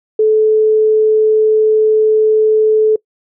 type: tone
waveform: sine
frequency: 433.5 Hz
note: A4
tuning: 26 cents flat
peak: -7 dBFS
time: 0.19-2.96 s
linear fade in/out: 5 ms
effects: noise-tail reverb RT60 0.1 s tail -23 dB re dry